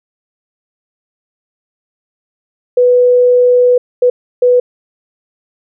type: tone bursts at uneven times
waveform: sine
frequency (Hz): 493.9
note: B4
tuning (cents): 0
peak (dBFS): -5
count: 3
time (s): 2.77-3.78 / 4.02-4.1 / 4.42-4.6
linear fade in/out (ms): 5
effects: none